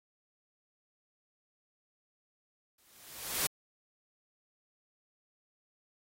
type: noise with exponential growth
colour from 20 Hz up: white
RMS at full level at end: -29 dBFS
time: 2.78-3.47 s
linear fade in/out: 5 ms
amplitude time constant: 150 ms
effects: AAC 48 kbps